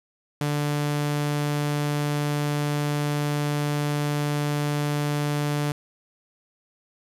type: tone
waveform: sawtooth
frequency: 146.83 Hz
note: D3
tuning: in tune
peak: -19 dBFS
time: 0.41-5.72 s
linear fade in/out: 2 ms
effects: resampled to 32000 Hz + 8-bit